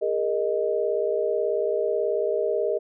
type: chord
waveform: sine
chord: Ab suspended second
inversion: none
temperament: equal with one note detuned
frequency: 407.9 / 466.2 / 622.3 Hz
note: Ab4 / Bb4 / Eb5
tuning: -31 / 0 / 0 cents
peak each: -26 dBFS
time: 0.01-2.79 s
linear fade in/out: 20 ms
effects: none